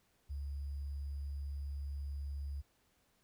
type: tone with sample-and-hold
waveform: sine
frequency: 70.4 Hz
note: C#2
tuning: 27 cents sharp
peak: -38 dBFS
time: 0.29-2.62 s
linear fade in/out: 20 ms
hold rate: 4900 Hz
effects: pink hiss -74 dBFS RMS until 3.23 s